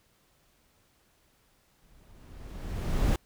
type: noise with exponential growth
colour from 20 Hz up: brown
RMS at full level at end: -22 dBFS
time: 1.82-3.16 s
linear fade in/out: 2 ms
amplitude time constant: 290 ms
effects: pink hiss -67 dBFS RMS until 3.25 s